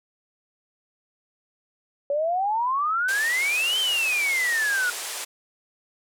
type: exponential two-way sweep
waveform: sine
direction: up then down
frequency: 558 to 3152 to 1430 Hz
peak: -21 dBFS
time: 2.1-4.9 s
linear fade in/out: 2 ms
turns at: 3.79 s
type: band-pass noise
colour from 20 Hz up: white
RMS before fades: -33 dBFS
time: 3.08-5.25 s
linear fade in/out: 10 ms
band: 390 to 11000 Hz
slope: 24 dB/octave
effects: none